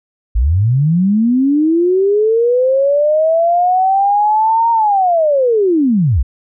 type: linear two-way sweep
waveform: sine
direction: up then down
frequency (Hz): 49 to 932.3 to 49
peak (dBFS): -9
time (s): 0.35-6.23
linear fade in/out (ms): 10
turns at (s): 4.71
effects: none